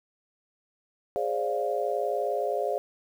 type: chord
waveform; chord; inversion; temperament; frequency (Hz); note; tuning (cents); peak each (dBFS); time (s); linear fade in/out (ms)
sine; D half-diminished seventh; second; equal with one note detuned; 415.3 / 527.8 / 587.3 / 698.5; Ab4 / C5 / D5 / F5; 0 / +15 / 0 / 0; -31; 1.16-2.78; 0
effects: 9-bit